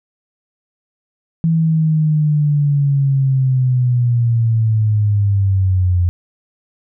sine linear sweep, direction down, 164.81 to 87.2 Hz, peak -11 dBFS, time 1.44-6.09 s, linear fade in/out 0 ms, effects none

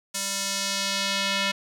square tone with band-pass filter sweep, 196.8 Hz, G3, 7 cents sharp, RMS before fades -27 dBFS, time 0.14-1.52 s, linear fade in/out 10 ms, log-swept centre 7700 to 3000 Hz, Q 1.2, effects none

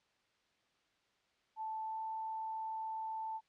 sine tone with pitch glide, 878 to 883.6 Hz, A5 to A5, -4 to +7 cents, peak -38 dBFS, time 1.56-3.41 s, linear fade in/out 50 ms, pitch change +11 cents, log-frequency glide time 1.83-1.98 s, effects white hiss -75 dBFS RMS until 3.48 s + low-pass 4000 Hz 12 dB/octave

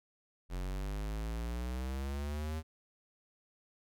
square exponential sweep, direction up, 44.35 to 80.3 Hz, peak -36 dBFS, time 0.49-2.63 s, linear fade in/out 50 ms, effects none

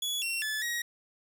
sawtooth tone with pitch steps, 3391 / 2728 / 1731 / 1895 Hz, G#7 / F7 / A6 / A#6, +35 / -41 / -29 / +28 cents, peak -27 dBFS, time 0.02-0.82 s, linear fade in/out 5 ms, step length 200 ms, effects none

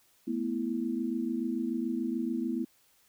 sine chord, A suspended second, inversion none, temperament equal, 220 / 246.9 / 329.6 Hz, A3 / B3 / E4, 0 / 0 / 0 cents, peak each -35 / -32 / -34 dBFS, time 0.27-2.65 s, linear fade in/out 10 ms, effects white hiss -66 dBFS RMS until 3.08 s

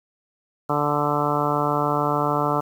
harmonic tone, 146.83 Hz, D3, in tune, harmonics 1 / 2 / 3 / 4 / 5 / 6 / 7 / 8 / 9, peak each -28 / -28 / -28 / -28 / -28 / -28 / -28 / -28 / -28 dBFS, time 0.69-2.61 s, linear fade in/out 10 ms, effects 8-bit

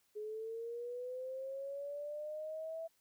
sine linear sweep, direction up, 419.8 to 659.3 Hz, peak -40 dBFS, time 0.15-2.88 s, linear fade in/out 20 ms, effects white hiss -75 dBFS RMS until 3 s

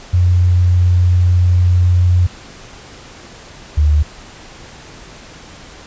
sine tone pair in turn, 89.3 / 75.09 Hz, F2 / D2, +39 / +39 cents, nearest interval minor third, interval 300 cents, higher first, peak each -8 dBFS, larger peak neither, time 0.13-2.27 / 3.77-4.03 s, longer first, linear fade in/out 10 ms, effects pink hiss -37 dBFS RMS until 5.86 s + resampled to 16000 Hz

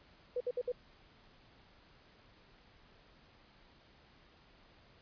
sine tone bursts, 493.9 Hz, B4, in tune, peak -32 dBFS, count 4, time 0.36-0.72 s, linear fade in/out 5 ms, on 45 ms, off 60 ms, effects pink hiss -63 dBFS RMS until 5.01 s + resampled to 11025 Hz

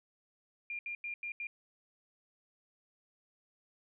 sine tone bursts at uneven times, 2400 Hz, D7, 37 cents sharp, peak -37 dBFS, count 5, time 0.7-0.79 / 0.86-0.95 / 1.04-1.14 / 1.23-1.32 / 1.4-1.47 s, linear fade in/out 2 ms, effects none

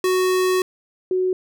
square / sine tone pair in turn, 370 / 370 Hz, F#4 / F#4, 0 / 0 cents, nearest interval unison, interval 0 cents, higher neither, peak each -17 dBFS, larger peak neither, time 0.04-0.62 / 1.11-1.33 s, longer first, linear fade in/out 2 ms, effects none

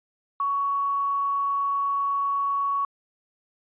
sine tone with quantisation, 1118 Hz, C#6, 14 cents sharp, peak -22 dBFS, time 0.4-2.85 s, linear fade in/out 2 ms, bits 8, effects resampled to 8000 Hz

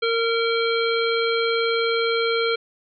harmonic tone, 459.7 Hz, A#4, 24 cents flat, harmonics 1 / 3 / 5 / 7 / 9, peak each -21 / -26 / -28 / -29 / -31 dBFS, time 0.02-2.56 s, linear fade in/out 10 ms, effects none

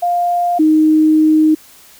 sine tone pair in turn, 702 / 311.2 Hz, F5 / D#4, +9 / 0 cents, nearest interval octave + major second, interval 1409 cents, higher first, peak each -12 / -7 dBFS, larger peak second, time 0.02-0.59 / 0.59-1.55 s, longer second, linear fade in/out 10 ms, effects white hiss -43 dBFS RMS until 1.99 s

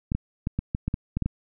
clicks, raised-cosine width 5 ms, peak -13 dBFS, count 10, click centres 0.119 / 0.15 / 0.471 / 0.59 / 0.749 / 0.88 / 0.941 / 1.17 / 1.223 / 1.26 s, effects none

